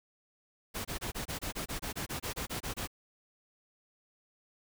pink noise bursts, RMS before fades -37 dBFS, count 16, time 0.74-2.875 s, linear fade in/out 20 ms, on 110 ms, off 25 ms, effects none

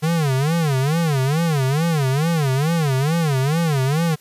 square tone with vibrato, 148.9 Hz, D3, 24 cents sharp, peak -17 dBFS, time 0.02-4.16 s, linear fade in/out 20 ms, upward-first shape sine, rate 2.3 Hz, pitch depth 230 cents each way, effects white hiss -52 dBFS RMS until 4.2 s + resampled to 32000 Hz

